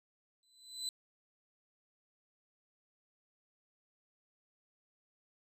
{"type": "tone with exponential growth", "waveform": "30% pulse", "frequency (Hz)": 4018, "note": "B7", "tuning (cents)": 29, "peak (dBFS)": -31, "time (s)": [0.43, 0.89], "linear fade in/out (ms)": 1, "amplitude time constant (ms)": 99, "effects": ["resampled to 32000 Hz"]}